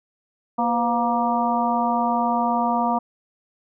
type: harmonic tone with a mistuned harmonic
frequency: 236.2 Hz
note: A#3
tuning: 23 cents sharp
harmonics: 1 / 2 / 3 / 4 / 5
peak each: -24 / -32 / -23 / -23 / -28 dBFS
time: 0.58-2.99 s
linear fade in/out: 10 ms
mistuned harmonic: 2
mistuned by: +110 cents
effects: none